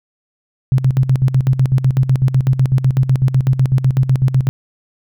sine tone with tremolo, 131 Hz, C3, 2 cents sharp, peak -8 dBFS, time 0.72-4.49 s, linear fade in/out 0 ms, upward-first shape square, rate 8 Hz, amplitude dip 75%, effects none

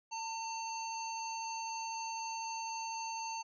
harmonic tone, 902 Hz, A5, 43 cents sharp, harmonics 1 / 3 / 5 / 7, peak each -39 / -47 / -48 / -46 dBFS, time 0.11-3.43 s, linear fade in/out 20 ms, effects none

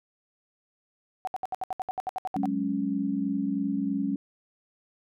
sine tone bursts, 752 Hz, F#5, 28 cents sharp, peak -27 dBFS, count 14, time 1.25-2.456 s, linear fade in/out 0 ms, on 23 ms, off 68 ms
sine chord, F# suspended second, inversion none, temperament just, 185 / 208.1 / 277.5 Hz, F#3 / G#3 / C#4, 0 / +4 / +2 cents, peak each -33 / -30 / -28 dBFS, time 2.36-4.16 s, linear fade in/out 2 ms
effects none

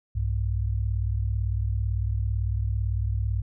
sine tone pair together, 62.88 / 100.8 Hz, B1 / G2, +32 / +49 cents, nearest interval minor sixth, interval 817 cents, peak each -26 dBFS, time 0.15-3.42 s, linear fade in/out 10 ms, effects none

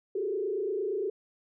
sine tone with frequency modulation, 402.3 Hz, G4, 45 cents sharp, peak -28 dBFS, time 0.15-1.1 s, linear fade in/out 5 ms, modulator 28.6 Hz, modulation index 1.4, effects none

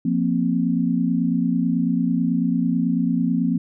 sine chord, F suspended fourth, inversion none, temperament just, 174.61 / 232.8 / 261.9 Hz, F3 / Bb3 / C4, 0 / -2 / +2 cents, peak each -22 dBFS, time 0.05-3.58 s, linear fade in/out 5 ms, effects none

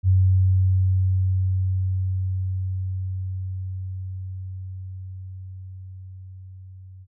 sine tone with level ramp, 93.7 Hz, F#2, 22 cents sharp, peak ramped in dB -13 to -40 dBFS, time 0.03-7.07 s, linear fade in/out 50 ms, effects none

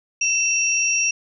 sine tone pair together, 2681 / 5681 Hz, E7 / F8, +29 / +29 cents, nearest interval octave + minor second, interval 1300 cents, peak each -20 dBFS, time 0.21-1.11 s, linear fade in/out 5 ms, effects none

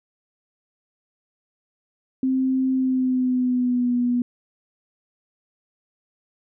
sine tone with pitch glide, 261.6 to 244.1 Hz, C4 to B3, 0 to -20 cents, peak -18 dBFS, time 2.23-4.22 s, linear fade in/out 2 ms, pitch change -120 cents, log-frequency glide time 2.73-3.94 s, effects none

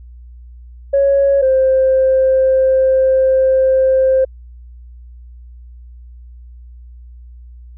sine tone pair in turn, 554.4 / 525.7 Hz, C#5 / C5, 0 / +8 cents, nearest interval minor second, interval 92 cents, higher first, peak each -8 dBFS, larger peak neither, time 0.93-1.42 / 1.42-4.25 s, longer second, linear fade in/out 10 ms, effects tanh soft clip ceiling -5 dBFS + added 60 Hz sine -34 dBFS peak until 7.77 s

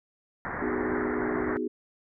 white low-pass noise, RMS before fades -34 dBFS, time 0.45-1.57 s, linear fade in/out 0 ms, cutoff 2000 Hz, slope 96 dB/octave
sine chord, G# minor seventh, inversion first, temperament equal, 246.9 / 311.1 / 370 / 415.3 Hz, B3 / D#4 / F#4 / G#4, 0 / 0 / 0 / 0 cents, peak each -33 dBFS, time 0.61-1.68 s, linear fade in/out 10 ms
effects none

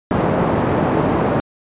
pink band-pass noise, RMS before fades -17 dBFS, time 0.11-1.4 s, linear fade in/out 0 ms, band 140 to 910 Hz, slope 12 dB/octave, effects resampled to 8000 Hz

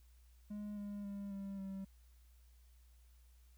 triangle tone with pitch steps, 207.7 / 204 / 200.4 / 196.84 / 193.34 Hz, G#3 / G#3 / G3 / G3 / G3, 0 / -31 / +38 / +7 / -24 cents, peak -40 dBFS, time 0.5-1.85 s, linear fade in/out 10 ms, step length 270 ms, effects added 60 Hz sine -61 dBFS peak until 3.57 s + white hiss -75 dBFS RMS until 3.57 s

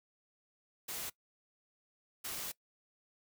white noise bursts at uneven times, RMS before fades -41 dBFS, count 2, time 0.88-1.1 / 2.24-2.52 s, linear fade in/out 10 ms, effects noise-tail reverb RT60 0.1 s tail -21 dB re dry

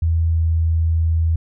sine tone with pitch glide, 82.2 to 81.68 Hz, E2 to E2, -4 to -15 cents, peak -14 dBFS, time 0.02-1.36 s, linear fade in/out 5 ms, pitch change -11 cents, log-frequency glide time 0.3-0.39 s, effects none

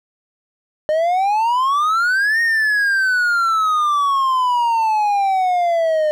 triangle exponential two-way sweep, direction up then down, 604 to 1864.7 to 604 Hz, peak -12 dBFS, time 0.89-6.11 s, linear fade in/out 0 ms, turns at 2.41 s, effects none

